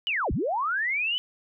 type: linear two-way sweep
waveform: sine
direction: down then up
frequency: 3048 to 32.7 to 3048 Hz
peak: -24 dBFS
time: 0.07-1.18 s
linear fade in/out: 0 ms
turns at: 0.32 s
effects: none